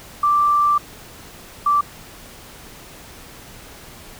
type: tone pair in turn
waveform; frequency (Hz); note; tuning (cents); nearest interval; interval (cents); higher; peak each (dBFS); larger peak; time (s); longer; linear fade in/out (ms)
sine; 1174.7 / 1167.3; D6 / D6; 0 / -11; unison; 11; first; -13; neither; 0.23-0.78 / 1.66-1.81; first; 5
effects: pink hiss -41 dBFS RMS until 4.19 s